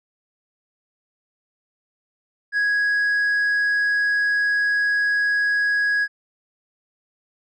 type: tone with tanh clipping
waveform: triangle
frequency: 1661.2 Hz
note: G#6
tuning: in tune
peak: -18 dBFS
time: 2.52-6.08 s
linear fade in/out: 50 ms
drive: 7 dB
effects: none